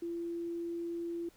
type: tone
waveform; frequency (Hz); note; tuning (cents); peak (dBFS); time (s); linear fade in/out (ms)
sine; 340; F4; -46; -35; 0.02-1.29; 5
effects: pink hiss -64 dBFS RMS until 1.36 s